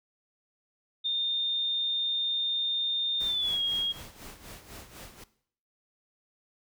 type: tone with pitch glide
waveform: sine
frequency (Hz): 3632 to 3273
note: A#7 to G#7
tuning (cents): -46 to -26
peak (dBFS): -26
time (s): 1.04-3.93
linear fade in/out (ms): 20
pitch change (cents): -180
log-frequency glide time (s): 3.23-3.61
type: noise with tremolo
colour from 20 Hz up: pink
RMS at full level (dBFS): -44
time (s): 3.2-5.24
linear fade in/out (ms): 5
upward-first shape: sine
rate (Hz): 4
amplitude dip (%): 70
effects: noise-tail reverb RT60 0.6 s tail -17 dB re dry